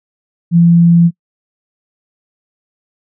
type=tone; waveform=sine; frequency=170.1 Hz; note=F3; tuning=45 cents flat; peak=-4 dBFS; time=0.51-1.11 s; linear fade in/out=50 ms; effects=noise-tail reverb RT60 0.1 s tail -26 dB re dry